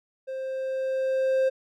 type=tone with level ramp; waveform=triangle; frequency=527 Hz; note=C5; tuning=12 cents sharp; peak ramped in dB=-29 to -17 dBFS; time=0.27-1.5 s; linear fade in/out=20 ms; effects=none